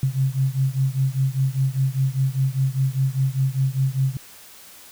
sine beating tone pair, 131.5 / 136.5 Hz, C3 / C#3, +9 / -26 cents, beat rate 5 Hz, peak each -21 / -22 dBFS, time 0.03-4.17 s, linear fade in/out 2 ms, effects white hiss -45 dBFS RMS until 4.91 s

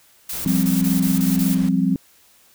blue noise bursts, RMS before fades -28 dBFS, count 7, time 0.29-1.548 s, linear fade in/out 5 ms, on 160 ms, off 23 ms
pink noise, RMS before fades -37 dBFS, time 0.33-1.69 s, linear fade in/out 2 ms
sine chord, F suspended second, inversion none, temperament just, 174.61 / 196.44 / 261.9 Hz, F3 / G3 / C4, 0 / +4 / +2 cents, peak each -20 dBFS, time 0.46-1.96 s, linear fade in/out 2 ms
effects white hiss -54 dBFS RMS until 2.54 s

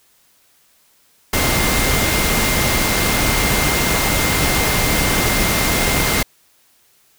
sine tone in noise, 2100 Hz, C7, 6 cents sharp, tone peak -24 dBFS, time 1.33-6.23 s, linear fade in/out 5 ms, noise pink, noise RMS -17 dBFS, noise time 1.33-6.23 s, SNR -10 dB, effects white hiss -56 dBFS RMS until 7.18 s

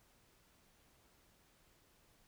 silence, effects pink hiss -70 dBFS RMS until 2.27 s

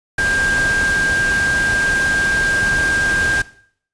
sine tone in noise, 1598 Hz, G6, 33 cents sharp, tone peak -15 dBFS, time 0.18-3.42 s, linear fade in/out 5 ms, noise pink, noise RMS -24 dBFS, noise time 0.18-3.42 s, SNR +6 dB, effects noise-tail reverb RT60 0.6 s tail -18 dB re dry + resampled to 22050 Hz

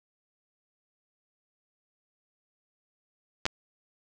clicks, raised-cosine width 0.2 ms, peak -9 dBFS, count 2, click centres 3.455 / 3.464 s, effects none

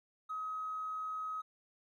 triangle tone, 1269 Hz, D#6, 34 cents sharp, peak -33 dBFS, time 0.29-1.42 s, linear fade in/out 20 ms, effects tanh soft clip ceiling -35 dBFS

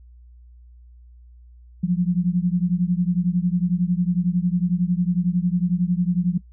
sine beating tone pair, 173.3 / 184.3 Hz, F3 / F#3, -13 / -7 cents, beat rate 11 Hz, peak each -20 / -21 dBFS, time 1.83-6.38 s, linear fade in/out 10 ms, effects noise-tail reverb RT60 0.1 s tail -19 dB re dry + added 60 Hz sine -44 dBFS peak until 6.52 s

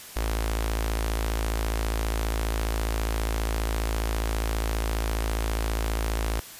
sawtooth tone with notch filter, 54.8 Hz, A1, 6 cents flat, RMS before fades -27 dBFS, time 0.16-6.4 s, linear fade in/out 5 ms, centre 150 Hz, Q 0.51, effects white hiss -43 dBFS RMS until 6.59 s + resampled to 32000 Hz

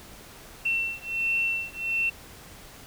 sine beating tone pair, 2700 / 2701.4 Hz, E7 / E7, +41 / +42 cents, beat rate 1.4 Hz, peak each -28 dBFS, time 0.65-2.1 s, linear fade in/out 10 ms, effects pink hiss -47 dBFS RMS until 2.86 s

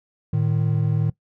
triangle tone pair together, 111.1 / 153.08 Hz, A2 / D#3, +17 / -28 cents, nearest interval tritone, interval 555 cents, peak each -19 dBFS, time 0.33-1.1 s, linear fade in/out 5 ms, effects noise-tail reverb RT60 0.1 s tail -19 dB re dry

